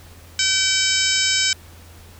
harmonic tone with a mistuned harmonic, 767 Hz, G5, 38 cents flat, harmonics 2 / 3 / 4 / 5 / 6 / 7 / 8 / 9 / 10, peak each -26 / -25 / -24 / -26 / -28 / -22 / -28 / -27 / -26 dBFS, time 0.39-1.53 s, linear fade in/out 2 ms, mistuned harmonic 7, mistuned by -32 cents, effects added 84 Hz sine -43 dBFS peak until 2.19 s + pink hiss -47 dBFS RMS until 2.19 s

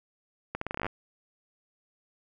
accelerating click train, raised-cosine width 0.5 ms, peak -17 dBFS, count 12, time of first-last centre 0.55-0.865 s, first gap 64 ms, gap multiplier 0.82, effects none

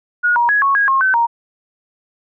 sine tone with pitch steps, 1446 / 950 / 1672 / 1104 / 1644 / 1075 / 1529 / 935 Hz, F#6 / A#5 / G#6 / C#6 / G#6 / C6 / G6 / A#5, -40 / +33 / +11 / -7 / -18 / +47 / -44 / +5 cents, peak -11 dBFS, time 0.23-1.27 s, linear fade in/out 20 ms, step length 130 ms, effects none

